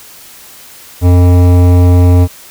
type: tone with hard clipping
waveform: sine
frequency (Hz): 89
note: F2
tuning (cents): +33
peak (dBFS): -5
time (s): 1.01-2.28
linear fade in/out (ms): 50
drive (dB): 15
effects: white hiss -35 dBFS RMS until 2.5 s